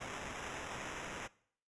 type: noise with sample-and-hold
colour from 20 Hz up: white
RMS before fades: -44 dBFS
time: 0-1.28 s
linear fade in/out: 20 ms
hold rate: 4410 Hz
effects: noise-tail reverb RT60 0.6 s tail -21 dB re dry + resampled to 22050 Hz